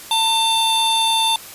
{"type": "tone pair together", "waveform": "square", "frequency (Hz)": [899, 3565], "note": ["A5", "A7"], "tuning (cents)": [37, 22], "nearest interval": "2 octaves", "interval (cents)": 2385, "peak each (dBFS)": [-19, -18], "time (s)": [0.11, 1.36], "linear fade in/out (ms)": 2, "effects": ["white hiss -37 dBFS RMS until 1.54 s", "resampled to 32000 Hz"]}